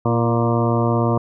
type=harmonic tone with a mistuned harmonic; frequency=117.5 Hz; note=A#2; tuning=14 cents sharp; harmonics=1 / 2 / 3 / 4 / 5 / 6 / 8 / 9 / 10; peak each=-19 / -22 / -24 / -25 / -26 / -27 / -28 / -29 / -29 dBFS; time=0.05-1.18 s; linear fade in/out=5 ms; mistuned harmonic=3; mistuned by=-30 cents; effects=none